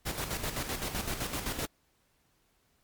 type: noise with tremolo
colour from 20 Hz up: pink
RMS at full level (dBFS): -33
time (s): 0.05-1.67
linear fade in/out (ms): 20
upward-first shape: square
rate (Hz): 7.8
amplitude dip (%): 55
effects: pink hiss -71 dBFS RMS until 2.83 s + MP3 96 kbps